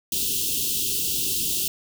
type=band-stop noise; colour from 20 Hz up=white; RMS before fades=-25 dBFS; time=0.12-1.68 s; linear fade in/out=2 ms; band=440 to 2700 Hz; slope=96 dB/octave; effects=none